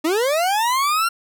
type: linear sweep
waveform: 40% pulse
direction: up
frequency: 296.7 to 1393 Hz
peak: -16 dBFS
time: 0.04-1.09 s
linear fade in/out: 10 ms
effects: none